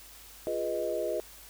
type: chord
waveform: sine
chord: F half-diminished seventh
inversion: none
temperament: equal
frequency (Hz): 349.2 / 415.3 / 493.9 / 622.3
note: F4 / Ab4 / Cb5 / Eb5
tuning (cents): 0 / 0 / 0 / 0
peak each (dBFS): -36 / -36 / -35 / -32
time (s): 0.47-1.2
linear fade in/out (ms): 0
effects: added 50 Hz sine -57 dBFS peak until 1.49 s + white hiss -51 dBFS RMS until 1.49 s